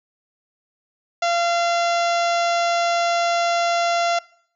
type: harmonic tone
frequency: 687 Hz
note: F5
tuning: 29 cents flat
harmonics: 1 / 2 / 3 / 4 / 5 / 6 / 7 / 8 / 9 / 10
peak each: -19 / -25 / -29 / -31 / -33 / -35 / -36 / -37 / -38 / -39 dBFS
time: 1.22-4.19 s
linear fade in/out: 5 ms
effects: noise-tail reverb RT60 0.6 s tail -22 dB re dry